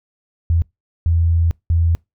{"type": "tone bursts at uneven times", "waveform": "sine", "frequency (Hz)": 83.5, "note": "E2", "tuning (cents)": 23, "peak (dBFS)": -12, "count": 3, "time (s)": [[0.5, 0.62], [1.06, 1.51], [1.7, 1.95]], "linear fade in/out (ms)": 0, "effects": ["noise-tail reverb RT60 0.2 s tail -26 dB re dry"]}